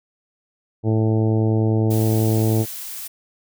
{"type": "harmonic tone", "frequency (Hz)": 110, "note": "A2", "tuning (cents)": 0, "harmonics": [1, 2, 3, 4, 5, 6, 7, 8], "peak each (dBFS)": [-17, -24, -23, -26, -33, -34, -36, -41], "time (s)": [0.83, 2.66], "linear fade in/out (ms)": 50}
{"type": "noise", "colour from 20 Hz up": "blue", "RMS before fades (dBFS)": -32, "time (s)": [1.9, 3.08], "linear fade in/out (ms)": 10}
{"effects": []}